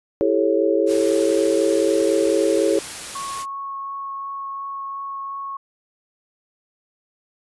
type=chord; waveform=sine; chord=A dominant seventh; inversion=second; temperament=just; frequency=330 / 396 / 440 / 550 Hz; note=E4 / G4 / A4 / C#5; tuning=+2 / +18 / 0 / -14 cents; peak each=-21 dBFS; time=0.21-2.79 s; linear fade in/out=0 ms
type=noise; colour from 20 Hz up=white; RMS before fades=-32 dBFS; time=0.86-3.46 s; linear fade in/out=50 ms
type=tone with vibrato; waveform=sine; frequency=1100 Hz; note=C#6; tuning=14 cents flat; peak=-27 dBFS; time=3.15-5.57 s; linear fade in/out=5 ms; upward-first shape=triangle; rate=2.8 Hz; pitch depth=8 cents each way
effects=resampled to 24000 Hz